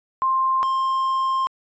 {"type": "tone pair in turn", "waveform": ["sine", "triangle"], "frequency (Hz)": [1053, 1057.9], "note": ["C6", "C6"], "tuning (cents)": [11, 19], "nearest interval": "unison", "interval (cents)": 8, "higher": "second", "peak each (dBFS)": -17, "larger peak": "neither", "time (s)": [[0.22, 0.63], [0.63, 1.47]], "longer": "second", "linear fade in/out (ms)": 0, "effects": ["resampled to 16000 Hz"]}